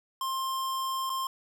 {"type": "tone with dropouts", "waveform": "square", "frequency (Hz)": 1057, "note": "C6", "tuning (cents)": 17, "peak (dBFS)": -30, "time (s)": [0.21, 1.27], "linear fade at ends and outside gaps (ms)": 2, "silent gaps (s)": [1.096, 1.1], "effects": []}